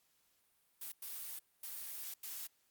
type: noise bursts at uneven times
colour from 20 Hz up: blue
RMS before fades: -45 dBFS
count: 4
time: 0.81-0.92 / 1.02-1.39 / 1.63-2.14 / 2.23-2.47 s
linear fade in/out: 5 ms
effects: white hiss -75 dBFS RMS until 2.7 s + Opus 48 kbps